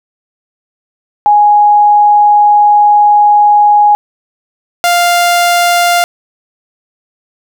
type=tone pair in turn; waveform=sine / sawtooth; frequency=830.6 / 698.4 Hz; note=G#5 / F5; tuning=0 / 0 cents; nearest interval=minor third; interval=300 cents; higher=first; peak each=-3 dBFS; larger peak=neither; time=1.26-3.95 / 4.84-6.04 s; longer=first; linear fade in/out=0 ms; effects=none